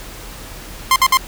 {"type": "tone bursts", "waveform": "sawtooth", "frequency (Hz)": 1050, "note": "C6", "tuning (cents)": 6, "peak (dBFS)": -5, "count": 3, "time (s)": [0.91, 1.172], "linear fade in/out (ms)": 2, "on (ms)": 50, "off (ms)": 56, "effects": ["added 41 Hz sine -35 dBFS peak until 1.27 s", "pink hiss -35 dBFS RMS until 1.27 s"]}